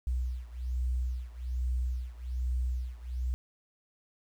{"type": "beating tone pair", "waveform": "sine", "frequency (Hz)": [61.74, 62.94], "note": ["B1", "B1"], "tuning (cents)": [0, 33], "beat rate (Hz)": 1.2, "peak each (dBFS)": [-32, -34], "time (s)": [0.07, 3.34], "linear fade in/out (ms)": 0, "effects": ["10-bit"]}